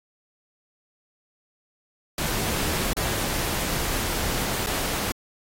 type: noise with dropouts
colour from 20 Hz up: pink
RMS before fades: -27 dBFS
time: 2.18-5.12 s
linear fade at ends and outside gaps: 2 ms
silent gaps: 2.933-2.967 / 4.663-4.669 s
effects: AAC 48 kbps